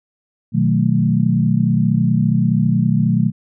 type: chord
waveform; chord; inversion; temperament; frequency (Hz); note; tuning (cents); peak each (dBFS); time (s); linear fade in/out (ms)
sine; B dominant seventh; none; equal; 123.47 / 155.56 / 185 / 220; B2 / D#3 / F#3 / A3; 0 / 0 / 0 / 0; -18; 0.52-3.32; 50
effects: none